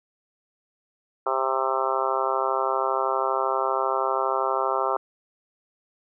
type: harmonic tone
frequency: 132.6 Hz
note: C3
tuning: 23 cents sharp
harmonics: 3 / 4 / 5 / 6 / 7 / 8 / 9 / 10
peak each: -30 / -30 / -30 / -30 / -30 / -30 / -30 / -30 dBFS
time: 1.26-4.97 s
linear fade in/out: 5 ms
effects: none